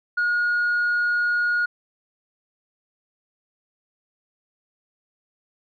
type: tone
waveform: sine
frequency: 1440 Hz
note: F#6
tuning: 47 cents flat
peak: -17 dBFS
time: 0.17-1.66 s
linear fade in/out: 10 ms
effects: tanh soft clip ceiling -17 dBFS